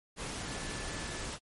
sine tone in noise, 1738 Hz, A6, 22 cents flat, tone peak -48 dBFS, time 0.43-1.26 s, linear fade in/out 50 ms, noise pink, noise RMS -39 dBFS, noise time 0.16-1.39 s, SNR -12 dB, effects MP3 48 kbps

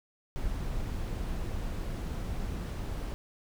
brown noise, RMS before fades -34 dBFS, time 0.36-3.14 s, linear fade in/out 0 ms, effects none

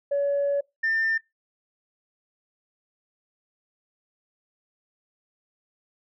sine tone pair in turn, 566 / 1796.9 Hz, C#5 / A6, +36 / +36 cents, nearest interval octave + minor sixth, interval 2000 cents, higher second, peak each -20 dBFS, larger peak neither, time 0.11-0.61 / 0.83-1.18 s, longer first, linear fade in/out 10 ms, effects noise-tail reverb RT60 0.2 s tail -24 dB re dry + tanh soft clip ceiling -18 dBFS

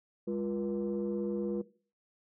sine tone cluster, 203.4 / 350.2 / 480.7 Hz, G#3 / F4 / B4, -36 / +5 / -47 cents, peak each -34 / -34 / -36 dBFS, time 0.27-1.62 s, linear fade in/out 10 ms, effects noise-tail reverb RT60 0.4 s tail -18 dB re dry + tanh soft clip ceiling -25 dBFS

